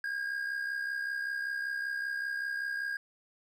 triangle tone with amplitude modulation, 1624 Hz, G#6, 39 cents flat, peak -28 dBFS, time 0.04-2.97 s, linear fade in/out 2 ms, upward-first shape sine, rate 65.2 Hz, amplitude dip 55%, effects none

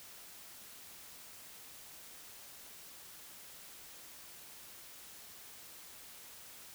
silence, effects white hiss -53 dBFS RMS until 6.74 s

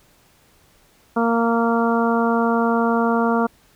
harmonic tone, 231.4 Hz, A#3, 13 cents flat, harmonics 1 / 2 / 3 / 4 / 5 / 6, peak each -19 / -22 / -24 / -25 / -26 / -27 dBFS, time 1.16-3.47 s, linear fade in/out 10 ms, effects pink hiss -56 dBFS RMS until 3.75 s

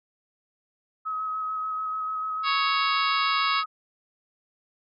sine tone with vibrato, 1275 Hz, D#6, 42 cents sharp, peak -27 dBFS, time 1.05-3.66 s, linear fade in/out 20 ms, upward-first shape square, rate 6.8 Hz, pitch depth 11 cents each way
harmonic tone, 554.4 Hz, C#5, in tune, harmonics 2 / 3 / 4 / 5 / 6 / 7 / 8 / 9, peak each -26 / -34 / -30 / -32 / -35 / -32 / -36 / -35 dBFS, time 2.43-3.64 s, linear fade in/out 50 ms
effects none

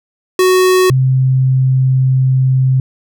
square / sine tone pair in turn, 370 / 130.81 Hz, F#4 / C3, 0 / 0 cents, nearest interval octave + tritone, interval 1800 cents, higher first, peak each -8 dBFS, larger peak neither, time 0.39-0.9 / 0.9-2.8 s, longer second, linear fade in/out 2 ms, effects none

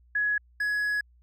sine / triangle tone pair in turn, 1680 / 1680 Hz, G#6 / G#6, +19 / +19 cents, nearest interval unison, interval 0 cents, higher neither, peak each -23 dBFS, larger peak neither, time 0.15-0.38 / 0.6-1.01 s, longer second, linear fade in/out 5 ms, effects added 60 Hz sine -56 dBFS peak until 1.22 s

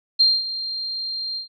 sine tone with ADSR envelope, 4186 Hz, C8, in tune, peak -11 dBFS, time 0.19-1.48 s, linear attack 16 ms, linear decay 220 ms, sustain -14 dB, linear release 110 ms, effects none

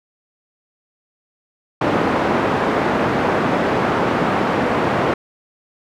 pink band-pass noise, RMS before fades -18 dBFS, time 1.81-5.14 s, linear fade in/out 5 ms, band 200 to 1400 Hz, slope 12 dB/octave, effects none

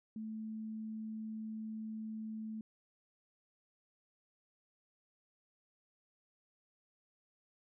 sine tone, 218.8 Hz, A3, 9 cents flat, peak -40 dBFS, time 0.16-2.61 s, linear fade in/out 2 ms, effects none

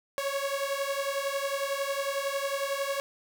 sawtooth beating tone pair, 549 / 560 Hz, C#5 / C#5, -17 / +18 cents, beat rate 11 Hz, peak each -28 dBFS, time 0.18-3 s, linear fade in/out 0 ms, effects none

